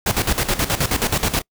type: noise with tremolo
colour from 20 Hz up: pink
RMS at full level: -18 dBFS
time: 0.06-1.42 s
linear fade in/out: 5 ms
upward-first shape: square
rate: 9.4 Hz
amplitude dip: 75%
effects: noise-tail reverb RT60 0.1 s tail -26 dB re dry